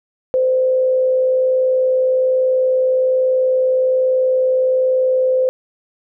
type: tone with frequency modulation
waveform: sine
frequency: 515 Hz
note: C5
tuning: 28 cents flat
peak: -12 dBFS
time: 0.34-5.49 s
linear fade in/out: 0 ms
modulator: 61.2 Hz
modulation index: 0.24
effects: none